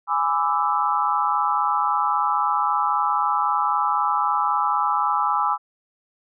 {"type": "chord", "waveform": "sine", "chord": "E dominant seventh", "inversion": "first", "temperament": "equal with one note detuned", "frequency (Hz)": [830.6, 999.8, 1174.7, 1318.5], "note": ["G#5", "B5", "D6", "E6"], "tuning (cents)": [0, 21, 0, 0], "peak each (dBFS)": -24, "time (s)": [0.07, 5.58], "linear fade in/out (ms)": 50, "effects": []}